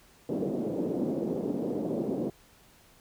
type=band-pass noise; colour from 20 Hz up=pink; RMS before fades=-31 dBFS; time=0.29-2.3 s; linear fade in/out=5 ms; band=190 to 500 Hz; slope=24 dB/octave; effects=pink hiss -59 dBFS RMS until 3 s

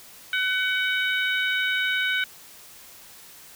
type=harmonic tone; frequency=752 Hz; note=F#5; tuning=28 cents sharp; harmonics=2 / 3 / 4 / 5; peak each=-24 / -28 / -30 / -32 dBFS; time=0.33-2.24 s; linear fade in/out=2 ms; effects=white hiss -47 dBFS RMS until 3.55 s

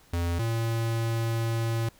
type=tone pair in turn; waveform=square; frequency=85.7 / 114.4 Hz; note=F2 / A#2; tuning=-32 / -32 cents; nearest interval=perfect fourth; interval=500 cents; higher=second; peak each=-26 dBFS; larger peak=neither; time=0.13-0.39 / 0.39-1.89 s; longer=second; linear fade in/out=5 ms; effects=pink hiss -58 dBFS RMS until 1.99 s

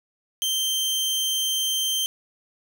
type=tone; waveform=sawtooth; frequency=3136 Hz; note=G7; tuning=in tune; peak=-19 dBFS; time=0.42-2.06 s; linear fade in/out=0 ms; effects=none

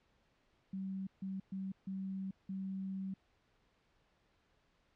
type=tone bursts at uneven times; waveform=sine; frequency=191.7 Hz; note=G3; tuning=38 cents flat; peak=-38 dBFS; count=5; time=0.73-1.07 / 1.22-1.4 / 1.52-1.72 / 1.87-2.31 / 2.49-3.14 s; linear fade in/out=5 ms; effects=pink hiss -74 dBFS RMS until 4.95 s + low-pass 4000 Hz 12 dB/octave

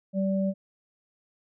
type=tone pair together; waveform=sine; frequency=193.55 / 580 Hz; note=G3 / D5; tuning=-22 / -22 cents; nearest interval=octave + perfect fifth; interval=1900 cents; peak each=-24 / -30 dBFS; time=0.13-0.54 s; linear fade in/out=50 ms; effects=none

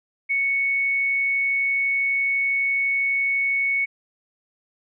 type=tone; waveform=sine; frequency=2217 Hz; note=C#7; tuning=in tune; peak=-19 dBFS; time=0.29-3.86 s; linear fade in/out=20 ms; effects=none

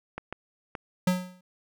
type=clicks; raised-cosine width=0.5 ms; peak=-19 dBFS; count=3; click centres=0.18 / 0.326 / 0.752 s
type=tone with exponential decay; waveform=square; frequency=182.1 Hz; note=F#3; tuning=27 cents flat; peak=-19 dBFS; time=1.07-1.41 s; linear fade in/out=5 ms; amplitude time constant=73 ms
effects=none

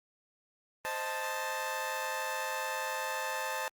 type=chord; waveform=20% pulse; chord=A diminished; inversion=first; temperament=equal; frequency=523.3 / 622.3 / 880 Hz; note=C5 / Eb5 / A5; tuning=0 / 0 / 0 cents; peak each=-34 / -36 / -31 dBFS; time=0.85-3.68 s; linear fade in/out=0 ms; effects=Opus 24 kbps

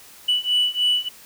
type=beating tone pair; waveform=sine; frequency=2960 / 2963.3 Hz; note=F#7 / F#7; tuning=0 / +2 cents; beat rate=3.3 Hz; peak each=-20 / -19 dBFS; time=0.28-1.09 s; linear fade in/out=10 ms; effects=tanh soft clip ceiling -13 dBFS + white hiss -46 dBFS RMS until 1.25 s

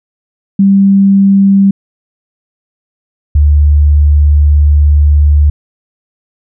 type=tone pair in turn; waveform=sine; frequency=196.5 / 73.6 Hz; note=G3 / D2; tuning=+4 / +4 cents; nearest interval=octave + perfect fourth; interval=1700 cents; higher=first; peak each=-3 dBFS; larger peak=neither; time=0.59-1.71 / 3.35-5.5 s; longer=second; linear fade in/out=5 ms; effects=none

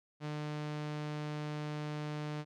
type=tone; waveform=sawtooth; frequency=150 Hz; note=D3; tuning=37 cents sharp; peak=-33 dBFS; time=0.2-2.45 s; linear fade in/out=50 ms; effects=low-pass 5000 Hz 12 dB/octave

